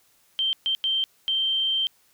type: tone bursts at uneven times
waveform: sine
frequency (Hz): 3136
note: G7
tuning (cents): 0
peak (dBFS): -21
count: 4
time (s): 0.39-0.53 / 0.66-0.75 / 0.84-1.04 / 1.28-1.87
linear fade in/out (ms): 0
effects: white hiss -62 dBFS RMS until 2.13 s